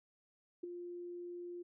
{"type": "tone with ADSR envelope", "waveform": "sine", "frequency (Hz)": 350.7, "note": "F4", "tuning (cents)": 7, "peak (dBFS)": -36, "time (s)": [0.63, 1.63], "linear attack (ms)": 9, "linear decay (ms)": 9, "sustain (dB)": -7, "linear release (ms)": 14, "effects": []}